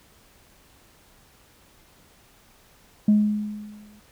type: tone with exponential decay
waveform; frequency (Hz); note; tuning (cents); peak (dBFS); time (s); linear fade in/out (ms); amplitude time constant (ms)
sine; 210; G#3; +19; -11; 3.08-4; 5; 200
effects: tanh soft clip ceiling -10 dBFS + pink hiss -56 dBFS RMS until 4.11 s